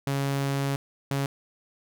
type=tone pair in turn; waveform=sawtooth; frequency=138.59 / 138.59 Hz; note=C#3 / C#3; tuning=0 / 0 cents; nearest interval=unison; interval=0 cents; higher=neither; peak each=-21 dBFS; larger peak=neither; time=0.07-0.76 / 1.11-1.26 s; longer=first; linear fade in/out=2 ms; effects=none